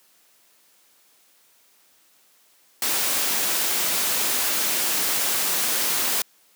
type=noise; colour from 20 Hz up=white; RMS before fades=-23 dBFS; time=2.82-6.22 s; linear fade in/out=2 ms; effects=white hiss -59 dBFS RMS until 6.55 s + high-pass 200 Hz 12 dB/octave